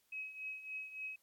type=tone with tremolo; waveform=sine; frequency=2551 Hz; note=D#7; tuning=43 cents sharp; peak=-39 dBFS; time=0.12-1.16 s; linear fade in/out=5 ms; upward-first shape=triangle; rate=3.5 Hz; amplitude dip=75%; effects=white hiss -75 dBFS RMS until 1.22 s + AAC 64 kbps